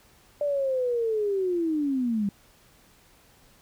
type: linear sweep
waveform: sine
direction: down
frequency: 590 to 194.5 Hz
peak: -23 dBFS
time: 0.41-2.29 s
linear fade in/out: 2 ms
effects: pink hiss -58 dBFS RMS until 3.61 s